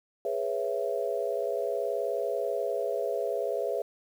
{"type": "chord", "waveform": "sine", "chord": "C# minor seventh", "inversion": "second", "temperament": "equal with one note detuned", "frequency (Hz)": [415.3, 493.9, 554.4, 665.8], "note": ["G#4", "B4", "C#5", "E5"], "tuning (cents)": [0, 0, 0, 17], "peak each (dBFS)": -33, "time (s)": [0.25, 3.82], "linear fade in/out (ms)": 2, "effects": ["9-bit"]}